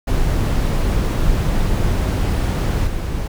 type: noise with level steps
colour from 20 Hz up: brown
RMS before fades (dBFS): -17 / -22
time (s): 0.07-3.28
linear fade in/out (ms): 10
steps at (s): 2.87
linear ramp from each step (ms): 2
effects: none